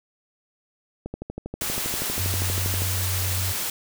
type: click train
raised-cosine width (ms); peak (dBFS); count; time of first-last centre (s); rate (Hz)
2; -18; 23; 1.06-2.82; 12.5
type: noise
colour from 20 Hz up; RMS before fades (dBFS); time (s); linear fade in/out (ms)
white; -28; 1.61-3.7; 2
type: tone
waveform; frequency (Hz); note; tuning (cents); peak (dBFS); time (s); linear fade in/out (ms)
sine; 92.5; F#2; 0; -25; 2.18-3.53; 20
effects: none